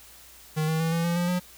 square tone with pitch steps, 155.6 / 159.33 / 163.15 / 167.06 / 171.06 / 175.16 / 179.36 Hz, D#3 / D#3 / E3 / E3 / F3 / F3 / F3, 0 / +41 / -18 / +23 / -36 / +5 / +46 cents, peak -24 dBFS, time 0.56-1.4 s, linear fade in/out 20 ms, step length 120 ms, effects added 60 Hz sine -59 dBFS peak until 1.57 s + white hiss -50 dBFS RMS until 1.57 s

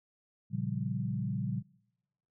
sine chord, G half-diminished seventh, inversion first, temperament equal, 116.54 / 138.59 / 174.61 / 196 Hz, Bb2 / Db3 / F3 / G3, 0 / 0 / 0 / 0 cents, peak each -36 / -36 / -38 / -37 dBFS, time 0.5-1.63 s, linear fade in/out 50 ms, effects noise-tail reverb RT60 1.0 s tail -26 dB re dry

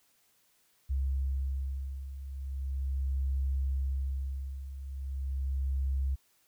sine beating tone pair, 67 / 67.39 Hz, C2 / C#2, +42 / -48 cents, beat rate 0.39 Hz, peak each -36 / -31 dBFS, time 0.89-6.16 s, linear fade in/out 20 ms, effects white hiss -69 dBFS RMS until 6.47 s

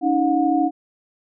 sine tone cluster, 284 / 317.2 / 722 Hz, C#4 / D#4 / F#5, +42 / +33 / -43 cents, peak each -20 dBFS, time 0.01-0.71 s, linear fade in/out 50 ms, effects none

